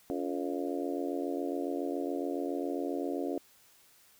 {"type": "harmonic tone with a mistuned harmonic", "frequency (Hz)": 87.31, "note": "F2", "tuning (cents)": 0, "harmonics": [3, 4, 5, 6, 7, 8], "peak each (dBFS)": [-35, -37, -39, -41, -42, -43], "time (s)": [0.1, 3.38], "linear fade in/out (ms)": 0, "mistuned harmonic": 3, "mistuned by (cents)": 130, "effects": ["white hiss -62 dBFS RMS until 4.19 s"]}